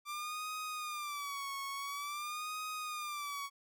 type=tone with vibrato; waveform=sawtooth; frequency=1174.7 Hz; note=D6; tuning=in tune; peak=-35 dBFS; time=0.05-3.5 s; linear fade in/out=50 ms; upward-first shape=sine; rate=0.48 Hz; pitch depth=110 cents each way; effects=none